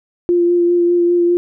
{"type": "tone with vibrato", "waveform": "sine", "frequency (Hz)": 348.1, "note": "F4", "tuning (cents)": -6, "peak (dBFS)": -10, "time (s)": [0.29, 1.37], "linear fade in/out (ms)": 0, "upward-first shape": "sine", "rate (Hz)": 5, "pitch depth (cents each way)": 15, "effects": []}